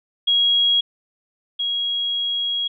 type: tone pair in turn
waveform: sine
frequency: 3300 / 3300 Hz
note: G#7 / G#7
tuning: -12 / -12 cents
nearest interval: unison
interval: 0 cents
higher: neither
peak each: -14 / -20 dBFS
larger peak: first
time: 0.27-0.81 / 1.59-2.68 s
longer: second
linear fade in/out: 10 ms
effects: none